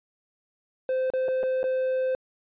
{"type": "tone with dropouts", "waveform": "triangle", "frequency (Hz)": 518, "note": "C5", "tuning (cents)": -17, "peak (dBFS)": -21, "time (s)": [0.89, 2.15], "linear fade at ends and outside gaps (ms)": 1, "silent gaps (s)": [[1.102, 1.136], [1.282, 1.285], [1.431, 1.435], [1.631, 1.64]], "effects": ["resampled to 8000 Hz"]}